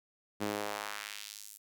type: tone with high-pass filter sweep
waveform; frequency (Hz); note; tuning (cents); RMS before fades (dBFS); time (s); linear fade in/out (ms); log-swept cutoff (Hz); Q
sawtooth; 103.83; G#2; 0; -40; 0.4-1.58; 20; 240 to 10000; 1.1
effects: none